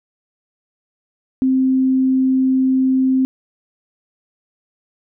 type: tone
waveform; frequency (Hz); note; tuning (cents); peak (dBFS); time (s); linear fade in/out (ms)
sine; 261.6; C4; 0; -12; 1.42-3.25; 0
effects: none